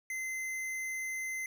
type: tone with hard clipping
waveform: sine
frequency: 2063 Hz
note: C7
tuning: 25 cents flat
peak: -36 dBFS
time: 0.1-1.46 s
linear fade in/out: 2 ms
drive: 17 dB
effects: none